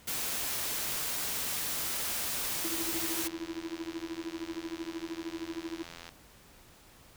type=noise; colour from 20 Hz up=white; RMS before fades=-34 dBFS; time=0.07-3.28 s; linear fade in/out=10 ms
type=tone with tremolo; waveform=triangle; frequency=330 Hz; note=E4; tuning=2 cents sharp; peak=-30 dBFS; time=2.64-5.83 s; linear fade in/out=10 ms; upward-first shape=triangle; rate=13 Hz; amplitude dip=100%
type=click train; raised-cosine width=0.2 ms; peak=-27 dBFS; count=269; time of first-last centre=2.93-6.09 s; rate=84.8 Hz
effects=pink hiss -57 dBFS RMS until 7.16 s